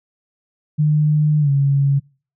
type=tone with pitch glide; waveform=sine; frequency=151.2 to 139.45 Hz; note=D#3 to C#3; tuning=-49 to +11 cents; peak=-12 dBFS; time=0.78-2 s; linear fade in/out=20 ms; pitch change=-140 cents; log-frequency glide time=1.4-1.5 s; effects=noise-tail reverb RT60 0.4 s tail -26 dB re dry